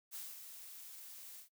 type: noise with ADSR envelope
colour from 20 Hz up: blue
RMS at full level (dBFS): -45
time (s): 0.11-1.49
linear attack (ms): 39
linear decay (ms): 210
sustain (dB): -7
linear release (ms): 110
effects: noise-tail reverb RT60 0.1 s tail -23 dB re dry